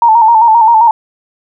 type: tone with vibrato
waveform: sine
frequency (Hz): 906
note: A#5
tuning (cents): -50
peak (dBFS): -3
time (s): 0.02-0.91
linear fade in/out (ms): 2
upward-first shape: square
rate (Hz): 7.6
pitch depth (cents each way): 58
effects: none